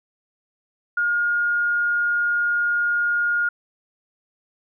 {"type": "tone", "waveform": "sine", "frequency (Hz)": 1425, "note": "F6", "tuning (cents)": 34, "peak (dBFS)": -18, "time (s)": [0.97, 3.49], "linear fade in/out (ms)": 5, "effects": []}